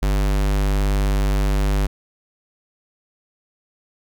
square tone, 49.58 Hz, G1, 20 cents sharp, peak -17 dBFS, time 0.02-1.87 s, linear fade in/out 10 ms, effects none

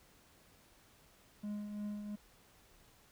triangle tone with tremolo, 207.7 Hz, G#3, in tune, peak -35 dBFS, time 1.43-2.16 s, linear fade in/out 10 ms, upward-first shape triangle, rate 2.9 Hz, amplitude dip 50%, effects pink hiss -65 dBFS RMS until 3.11 s

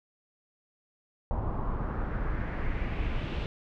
brown noise with low-pass filter sweep, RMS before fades -31 dBFS, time 1.31-3.46 s, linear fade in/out 0 ms, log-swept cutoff 900 to 3300 Hz, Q 2.5, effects none

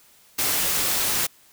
white noise, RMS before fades -23 dBFS, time 0.38-1.27 s, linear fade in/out 10 ms, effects white hiss -55 dBFS RMS until 1.52 s

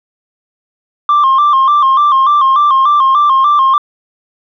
sine tone with vibrato, 1120 Hz, C#6, 18 cents sharp, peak -4 dBFS, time 1.09-3.78 s, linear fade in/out 2 ms, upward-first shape square, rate 3.4 Hz, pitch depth 85 cents each way, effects tanh soft clip ceiling -4 dBFS

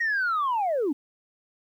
sine linear sweep, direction down, 1900 to 258.6 Hz, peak -21 dBFS, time 0-0.93 s, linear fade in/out 10 ms, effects tanh soft clip ceiling -20 dBFS + 10-bit

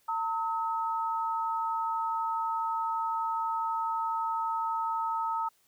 sine tone pair together, 906 / 1281.3 Hz, A#5 / E6, -50 / -50 cents, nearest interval tritone, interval 600 cents, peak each -30 / -32 dBFS, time 0.08-5.49 s, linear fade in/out 10 ms, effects white hiss -68 dBFS RMS until 5.67 s

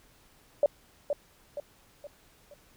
sine tone with echo, 580 Hz, D5, 22 cents flat, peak -18 dBFS, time 0.63-0.66 s, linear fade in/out 2 ms, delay 470 ms, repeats 4, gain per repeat -7 dB, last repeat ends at 2.54 s, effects pink hiss -61 dBFS RMS until 2.76 s

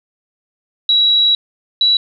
sine tone pair in turn, 3889 / 3921 Hz, B7 / B7, -27 / -13 cents, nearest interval unison, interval 14 cents, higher second, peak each -9 dBFS, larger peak neither, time 0.89-1.35 / 1.81-1.97 s, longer first, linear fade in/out 2 ms, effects none

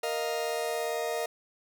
40% pulse chord, Bb suspended fourth, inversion none, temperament just, 466.2 / 621.6 / 699.2 Hz, Bb4 / Eb5 / F5, 0 / -2 / +2 cents, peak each -32 / -33 / -34 dBFS, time 0.03-1.26 s, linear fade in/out 5 ms, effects none

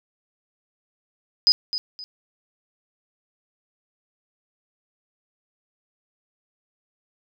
sine tone with echo, 4994 Hz, D#8, 6 cents sharp, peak -12 dBFS, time 1.47-1.52 s, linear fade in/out 0 ms, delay 260 ms, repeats 2, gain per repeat -11 dB, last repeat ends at 2.04 s, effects none

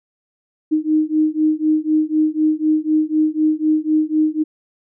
sine beating tone pair, 307.9 / 311.9 Hz, D#4 / D#4, -18 / +4 cents, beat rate 4 Hz, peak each -17 dBFS, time 0.71-4.44 s, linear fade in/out 20 ms, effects none

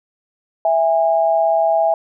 sine tone pair together, 659.3 / 816.8 Hz, E5 / G#5, 0 / -29 cents, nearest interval major third, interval 371 cents, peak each -14 / -17 dBFS, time 0.65-1.94 s, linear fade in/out 2 ms, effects none

